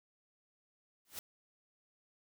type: noise with exponential growth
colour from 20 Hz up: white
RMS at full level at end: -39 dBFS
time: 1.05-1.19 s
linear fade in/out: 1 ms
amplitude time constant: 29 ms
effects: none